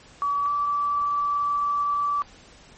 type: tone pair in turn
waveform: sine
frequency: 1142 / 1157.9 Hz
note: D6 / D6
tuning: -49 / -25 cents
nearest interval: unison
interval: 24 cents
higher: second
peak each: -21 dBFS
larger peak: neither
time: 0.22-0.46 / 0.46-2.22 s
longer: second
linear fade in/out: 0 ms
effects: pink hiss -50 dBFS RMS until 2.77 s + MP3 32 kbps